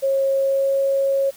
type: tone with pitch glide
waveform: sine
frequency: 543 to 547.1 Hz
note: C#5 to C#5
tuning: -36 to -23 cents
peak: -16 dBFS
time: 0.02-1.31 s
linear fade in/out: 20 ms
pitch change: +13 cents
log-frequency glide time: 0.37-0.77 s
effects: white hiss -46 dBFS RMS until 1.36 s